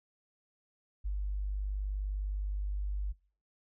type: tone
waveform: sine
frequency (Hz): 49.73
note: G1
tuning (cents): +26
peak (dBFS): -31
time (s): 1.04-3.13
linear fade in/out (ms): 20
effects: noise-tail reverb RT60 0.5 s tail -26 dB re dry